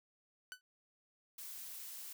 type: tone with exponential decay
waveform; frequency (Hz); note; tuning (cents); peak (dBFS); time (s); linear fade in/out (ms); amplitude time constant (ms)
sawtooth; 1500; F#6; +23; -38; 0.52-0.61; 0; 19
type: noise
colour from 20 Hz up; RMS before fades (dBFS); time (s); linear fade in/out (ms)
blue; -48; 1.38-2.13; 5
effects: none